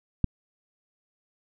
click, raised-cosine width 5 ms, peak -9 dBFS, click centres 0.243 s, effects none

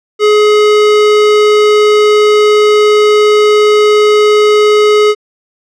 square tone, 421.4 Hz, G#4, 25 cents sharp, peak -5 dBFS, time 0.19-5.15 s, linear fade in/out 50 ms, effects low-pass 5000 Hz 12 dB/octave

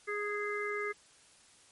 harmonic tone, 414.3 Hz, G#4, 4 cents flat, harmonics 1 / 3 / 4 / 5, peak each -36 / -40 / -41 / -38 dBFS, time 0.07-0.93 s, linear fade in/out 20 ms, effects white hiss -61 dBFS RMS until 1.71 s + MP3 48 kbps

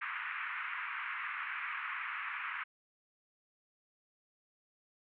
pink band-pass noise, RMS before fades -40 dBFS, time 0.01-2.64 s, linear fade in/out 10 ms, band 1100 to 2500 Hz, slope 48 dB/octave, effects none

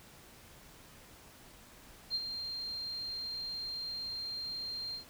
sine tone with ADSR envelope, 4186 Hz, C8, in tune, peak -29 dBFS, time 2.1-5.05 s, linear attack 48 ms, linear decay 43 ms, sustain -8 dB, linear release 110 ms, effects pink hiss -56 dBFS RMS until 5.09 s

